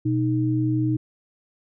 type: tone pair together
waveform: sine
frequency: 123.2 / 311.1 Hz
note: B2 / D#4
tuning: -4 / 0 cents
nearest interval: octave + major third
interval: 1604 cents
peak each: -22 dBFS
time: 0.05-0.97 s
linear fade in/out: 10 ms
effects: none